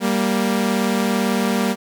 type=tone pair together; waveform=sawtooth; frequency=196 / 233.9 Hz; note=G3 / A#3; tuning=0 / +6 cents; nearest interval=minor third; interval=306 cents; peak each=-16 dBFS; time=0-1.76 s; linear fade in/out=50 ms; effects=none